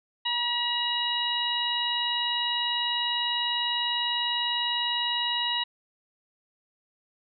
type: harmonic tone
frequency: 960 Hz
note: B5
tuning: 49 cents flat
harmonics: 1 / 2 / 3 / 4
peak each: -32 / -34 / -29 / -29 dBFS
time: 0.25-5.64 s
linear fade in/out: 10 ms
effects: none